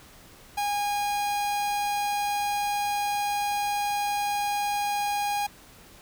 45% pulse tone, 819 Hz, G#5, 24 cents flat, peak -25 dBFS, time 0.57-5.47 s, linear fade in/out 10 ms, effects pink hiss -51 dBFS RMS until 6.01 s

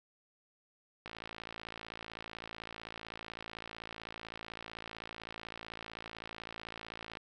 click train, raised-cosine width 0.3 ms, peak -27 dBFS, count 342, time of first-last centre 1.06-7.171 s, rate 55.8 Hz, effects none

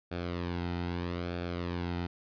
sawtooth tone with flanger, 87.31 Hz, F2, in tune, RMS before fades -35 dBFS, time 0.11-2.07 s, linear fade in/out 10 ms, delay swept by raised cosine 1 to 1.79 ms, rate 0.79 Hz, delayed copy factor -0.6, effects resampled to 11025 Hz

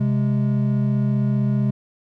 triangle tone pair together, 130.8 / 206.1 Hz, C3 / G#3, 0 / -13 cents, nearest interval minor sixth, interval 787 cents, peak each -17 / -19 dBFS, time 0-1.71 s, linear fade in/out 10 ms, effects none

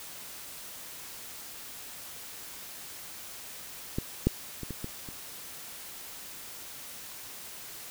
clicks, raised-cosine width 3 ms, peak -16 / -9 / -24 / -23 / -22 / -29 dBFS, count 6, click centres 3.985 / 4.27 / 4.633 / 4.707 / 4.844 / 5.088 s, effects white hiss -44 dBFS RMS until 7.9 s

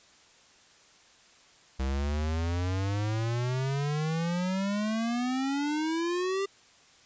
square exponential sweep, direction up, 64.8 to 398.9 Hz, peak -28 dBFS, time 1.79-6.46 s, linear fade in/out 10 ms, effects white hiss -58 dBFS RMS until 7.05 s + resampled to 16000 Hz

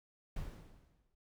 brown noise with exponential decay, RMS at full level -40 dBFS, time 0.36-1.15 s, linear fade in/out 5 ms, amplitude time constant 170 ms, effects none

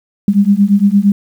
sine beating tone pair, 196.9 / 205.6 Hz, G3 / G#3, +8 / -17 cents, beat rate 8.7 Hz, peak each -10 dBFS, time 0.28-1.12 s, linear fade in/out 2 ms, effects 7-bit

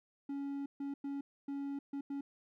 triangle tone bursts at uneven times, 279.8 Hz, C#4, 16 cents sharp, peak -35 dBFS, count 6, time 0.29-0.66 / 0.8-0.94 / 1.04-1.21 / 1.48-1.79 / 1.93-2.01 / 2.1-2.21 s, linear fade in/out 5 ms, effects none

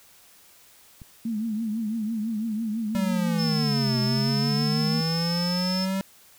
click, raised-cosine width 5 ms, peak -30 dBFS, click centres 1.018 s
sine tone with vibrato, 220 Hz, A3, in tune, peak -25 dBFS, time 1.25-5.01 s, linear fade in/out 5 ms, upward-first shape triangle, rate 6 Hz, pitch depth 110 cents each way
square linear two-way sweep, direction down then up, 194.1 to 126.6 to 194.1 Hz, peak -25 dBFS, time 2.95-6.01 s, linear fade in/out 0 ms, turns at 3.99 s
sine tone, 5260 Hz, E8, 5 cents flat, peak -28 dBFS, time 3.38-5.86 s, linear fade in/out 20 ms
effects white hiss -54 dBFS RMS until 6.38 s

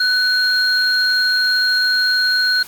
sine tone pair together, 1496 / 4231 Hz, F#6 / C8, +19 / +19 cents, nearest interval octave + tritone, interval 1800 cents, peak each -16 dBFS, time 0-2.63 s, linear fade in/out 5 ms, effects white hiss -38 dBFS RMS until 2.67 s + AAC 64 kbps

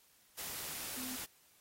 sine tone in noise, 255.6 Hz, C4, 40 cents flat, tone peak -47 dBFS, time 0.96-1.17 s, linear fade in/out 20 ms, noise white, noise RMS -43 dBFS, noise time 0.37-1.26 s, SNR -7 dB, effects white hiss -67 dBFS RMS until 1.6 s + AAC 48 kbps

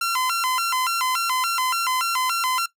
sawtooth tone with vibrato, 1182 Hz, D6, 11 cents sharp, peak -17 dBFS, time 0.01-2.66 s, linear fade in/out 5 ms, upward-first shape square, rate 3.5 Hz, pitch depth 250 cents each way, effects noise-tail reverb RT60 0.1 s tail -17 dB re dry

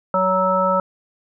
harmonic tone, 187.2 Hz, F#3, 20 cents sharp, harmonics 1 / 3 / 5 / 7, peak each -25 / -19 / -22 / -19 dBFS, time 0.14-0.8 s, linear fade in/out 2 ms, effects none

